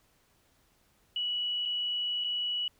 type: tone with dropouts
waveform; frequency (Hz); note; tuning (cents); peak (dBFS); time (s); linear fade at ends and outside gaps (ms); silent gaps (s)
sine; 2938; F#7; -13; -29; 1.16-2.68; 2; 1.654-1.657 / 2.24-2.244
effects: pink hiss -68 dBFS RMS until 2.79 s